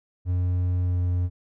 triangle tone with pitch glide, 90 to 89.12 Hz, F#2 to F2, -47 to +36 cents, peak -19 dBFS, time 0.25-1.3 s, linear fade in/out 50 ms, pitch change -17 cents, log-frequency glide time 0.84-0.96 s, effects none

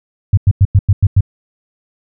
sine tone bursts, 98 Hz, G2, in tune, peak -4 dBFS, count 7, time 0.33-1.208 s, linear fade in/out 5 ms, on 44 ms, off 95 ms, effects none

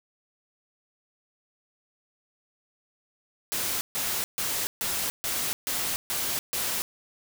white noise bursts, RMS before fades -29 dBFS, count 8, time 3.52-6.82 s, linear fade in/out 0 ms, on 290 ms, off 140 ms, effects none

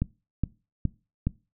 click train, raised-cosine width 5 ms, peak -12 dBFS, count 4, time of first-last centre 0.02-1.27 s, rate 2.4 Hz, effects noise-tail reverb RT60 0.3 s tail -21 dB re dry

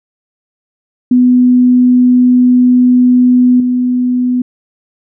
sine tone with level steps, 249 Hz, B3, 14 cents sharp, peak -4 / -9 dBFS, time 1.11-4.42 s, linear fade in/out 5 ms, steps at 3.6 s, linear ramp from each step 2 ms, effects none

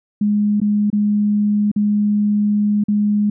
sine tone with dropouts, 207.7 Hz, G#3, in tune, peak -13 dBFS, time 0.21-3.3 s, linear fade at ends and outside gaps 5 ms, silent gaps 0.602-0.615 / 0.902-0.928 / 1.716-1.761 / 2.839-2.883 s, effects none

